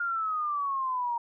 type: exponential sweep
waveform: sine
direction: down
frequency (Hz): 1418 to 932.3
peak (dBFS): -27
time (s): 0-1.18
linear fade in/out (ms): 5
effects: none